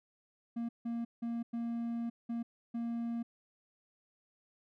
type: tone bursts at uneven times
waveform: triangle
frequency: 233.4 Hz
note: A#3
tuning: 2 cents sharp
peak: -32 dBFS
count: 6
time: 0.56-0.69 / 0.85-1.05 / 1.22-1.43 / 1.53-2.1 / 2.29-2.43 / 2.74-3.23 s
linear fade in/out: 10 ms
effects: none